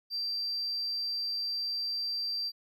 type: tone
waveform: triangle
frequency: 4699 Hz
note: D8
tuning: in tune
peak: -28 dBFS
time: 0.1-2.52 s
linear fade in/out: 50 ms
effects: tanh soft clip ceiling -28 dBFS